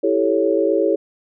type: chord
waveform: sine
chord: A dominant seventh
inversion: second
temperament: equal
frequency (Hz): 329.6 / 392 / 440 / 554.4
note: E4 / G4 / A4 / C#5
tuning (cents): 0 / 0 / 0 / 0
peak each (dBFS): -20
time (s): 0.03-0.96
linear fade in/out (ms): 10
effects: none